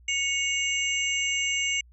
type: tone cluster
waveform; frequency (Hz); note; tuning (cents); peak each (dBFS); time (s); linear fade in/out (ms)
sine; 2210 / 2838 / 6130 / 7530; C#7 / F7 / G8 / A#8; -6 / +27 / -40 / +16; -27 / -29 / -33 / -34; 0.08-1.81; 5
effects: added 60 Hz sine -51 dBFS peak until 1.92 s